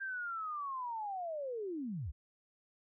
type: linear sweep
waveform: sine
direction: down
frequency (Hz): 1600 to 55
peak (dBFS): -37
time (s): 0-2.12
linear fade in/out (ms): 20
effects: none